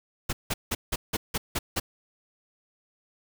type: noise bursts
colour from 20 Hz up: pink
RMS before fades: -27 dBFS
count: 8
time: 0.29-1.8 s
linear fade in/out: 10 ms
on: 40 ms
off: 170 ms
effects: none